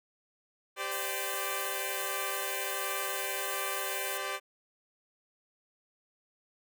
10% pulse chord, G suspended fourth, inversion none, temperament equal with one note detuned, 392 / 515.7 / 587.3 Hz, G4 / C5 / D5, 0 / -25 / 0 cents, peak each -30 dBFS, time 0.76-4.4 s, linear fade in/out 50 ms
white high-pass noise, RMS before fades -39 dBFS, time 0.91-4.18 s, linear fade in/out 10 ms, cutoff 6400 Hz, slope 48 dB/octave
effects none

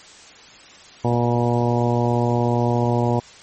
harmonic tone, 120 Hz, B2, 49 cents flat, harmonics 1 / 2 / 3 / 4 / 5 / 6 / 7 / 8, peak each -20 / -23 / -25 / -26 / -27 / -28 / -28 / -29 dBFS, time 1.04-3.2 s, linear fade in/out 10 ms, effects white hiss -44 dBFS RMS until 3.42 s + MP3 32 kbps

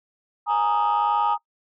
sine chord, Ab suspended second, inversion none, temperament equal, 830.6 / 932.3 / 1244.5 Hz, Ab5 / Bb5 / Eb6, 0 / 0 / 0 cents, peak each -21 / -21 / -23 dBFS, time 0.46-1.38 s, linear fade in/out 50 ms, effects noise-tail reverb RT60 0.1 s tail -22 dB re dry + tanh soft clip ceiling -14 dBFS

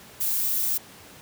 violet noise, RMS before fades -25 dBFS, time 0.2-0.78 s, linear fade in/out 10 ms, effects pink hiss -47 dBFS RMS until 1.21 s + high-pass 100 Hz 12 dB/octave

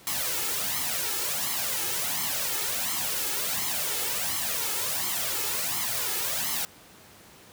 white noise with flanger, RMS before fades -29 dBFS, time 0.07-6.65 s, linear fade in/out 0 ms, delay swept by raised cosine 0.95 to 2.35 ms, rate 1.4 Hz, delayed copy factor +0.7, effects pink hiss -51 dBFS RMS until 7.52 s + high-pass 100 Hz 12 dB/octave

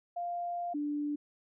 sine tone pair in turn, 698 / 293.5 Hz, F5 / D4, -1 / -1 cents, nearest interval octave + minor third, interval 1500 cents, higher first, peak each -33 / -31 dBFS, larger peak second, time 0.16-0.74 / 0.74-1.16 s, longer first, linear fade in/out 10 ms, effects none

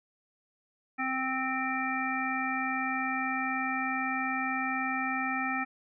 harmonic tone, 261.6 Hz, C4, in tune, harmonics 1 / 3 / 5 / 7 / 9, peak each -35 / -35 / -35 / -35 / -35 dBFS, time 0.98-5.65 s, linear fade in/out 20 ms, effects none

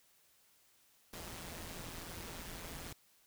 pink noise with amplitude modulation, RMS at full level -44 dBFS, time 1.13-2.93 s, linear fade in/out 5 ms, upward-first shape sine, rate 169 Hz, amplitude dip 65%, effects white hiss -69 dBFS RMS until 3.26 s

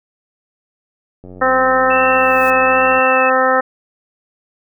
click train, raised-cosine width 2 ms, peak -23 dBFS, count 161, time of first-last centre 1.24-2.991 s, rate 91.4 Hz
harmonic tone, 259.4 Hz, C4, 15 cents flat, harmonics 1 / 2 / 3 / 4 / 5 / 6 / 7, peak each -24 / -15 / -18 / -21 / -16 / -24 / -19 dBFS, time 1.41-3.61 s, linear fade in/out 10 ms
sine tone with vibrato, 2638 Hz, E7, 1 cent sharp, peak -18 dBFS, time 1.9-3.3 s, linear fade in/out 10 ms, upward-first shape sine, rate 1.2 Hz, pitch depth 23 cents each way
blue noise with exponential growth, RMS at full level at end -33 dBFS, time 1.94-2.5 s, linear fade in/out 0 ms, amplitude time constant 120 ms
effects none

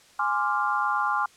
sine chord, D half-diminished seventh, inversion second, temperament equal, 830.6 / 1046.5 / 1174.7 / 1396.9 Hz, Ab5 / C6 / D6 / F6, 0 / 0 / 0 / 0 cents, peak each -28 dBFS, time 0.19-1.26 s, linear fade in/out 5 ms, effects white hiss -55 dBFS RMS until 1.36 s + low-pass 8000 Hz 12 dB/octave

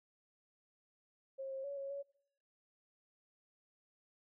sine tone with pitch steps, 538 / 535 / 563 / 550 / 561 Hz, C5 / C5 / C#5 / C#5 / C#5, +48 / +38 / +27 / -14 / +21 cents, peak -40 dBFS, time 1.38-2.03 s, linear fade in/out 20 ms, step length 130 ms, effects noise-tail reverb RT60 0.7 s tail -21 dB re dry

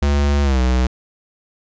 square tone with pitch glide, 71.5 to 62.97 Hz, D2 to B1, -46 to +34 cents, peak -14 dBFS, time 0.02-0.87 s, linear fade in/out 5 ms, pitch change -220 cents, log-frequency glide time 0.43-0.6 s, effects resampled to 16000 Hz

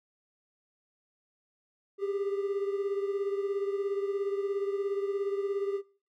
triangle beating tone pair, 395.8 / 412.8 Hz, G4 / G#4, +17 / -10 cents, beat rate 17 Hz, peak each -28 / -34 dBFS, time 1.98-5.82 s, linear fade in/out 50 ms, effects noise-tail reverb RT60 0.4 s tail -19 dB re dry + MP3 96 kbps

